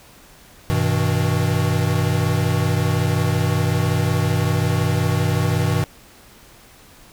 square chord, G augmented, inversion none, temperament equal with one note detuned, 98 / 123.47 / 159.2 Hz, G2 / B2 / D#3, 0 / 0 / +40 cents, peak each -22 dBFS, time 0.7-5.84 s, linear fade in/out 0 ms, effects pink hiss -47 dBFS RMS until 7.12 s

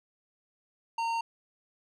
sine tone with tanh clipping, 918 Hz, A#5, 27 cents flat, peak -30 dBFS, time 0.98-1.21 s, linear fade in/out 5 ms, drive 13 dB, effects none

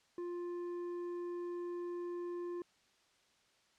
sine tone with tanh clipping, 350 Hz, F4, 4 cents sharp, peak -40 dBFS, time 0.18-2.62 s, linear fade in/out 2 ms, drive 7 dB, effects white hiss -71 dBFS RMS until 3.78 s + low-pass 6000 Hz 12 dB/octave

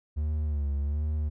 triangle tone with vibrato, 73.42 Hz, D2, in tune, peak -24 dBFS, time 0.16-1.3 s, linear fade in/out 20 ms, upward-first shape sine, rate 1.3 Hz, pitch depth 73 cents each way, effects none

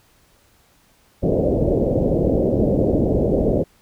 white low-pass noise, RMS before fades -18 dBFS, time 1.22-3.64 s, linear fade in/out 20 ms, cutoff 590 Hz, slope 48 dB/octave, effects pink hiss -57 dBFS RMS until 3.81 s

